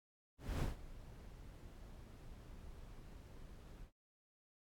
brown noise with ADSR envelope, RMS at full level -36 dBFS, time 0.38-3.92 s, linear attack 220 ms, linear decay 160 ms, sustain -18 dB, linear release 110 ms, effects AAC 64 kbps

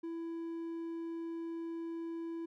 triangle tone, 332.2 Hz, E4, 13 cents sharp, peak -36 dBFS, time 0.03-2.46 s, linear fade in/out 10 ms, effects none

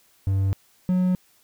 triangle tone pair in turn, 96.9 / 182.82 Hz, G2 / F#3, -20 / -20 cents, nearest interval major seventh, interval 1100 cents, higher second, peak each -17 / -16 dBFS, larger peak second, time 0.27-0.53 / 0.89-1.15 s, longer neither, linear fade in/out 0 ms, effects white hiss -60 dBFS RMS until 1.43 s

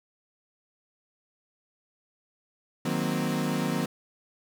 35% pulse chord, C half-diminished seventh, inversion first, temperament equal, 155.56 / 185 / 233.1 / 261.6 Hz, Eb3 / Gb3 / Bb3 / C4, 0 / 0 / 0 / 0 cents, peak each -30 dBFS, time 2.85-3.86 s, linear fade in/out 5 ms, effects none

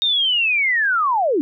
sine linear sweep, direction down, 3718 to 267.4 Hz, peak -15 dBFS, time 0.02-1.41 s, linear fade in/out 0 ms, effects none

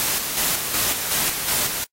white noise with tremolo, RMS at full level -21 dBFS, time 0-1.84 s, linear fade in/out 0 ms, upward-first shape square, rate 2.7 Hz, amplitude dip 45%, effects noise-tail reverb RT60 0.1 s tail -25 dB re dry + AAC 48 kbps

